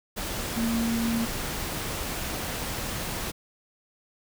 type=tone in noise; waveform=sine; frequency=230 Hz; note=A#3; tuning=23 cents flat; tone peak=-24 dBFS; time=0.56-1.26 s; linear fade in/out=20 ms; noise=pink; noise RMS=-32 dBFS; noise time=0.16-3.32 s; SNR=+5 dB; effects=none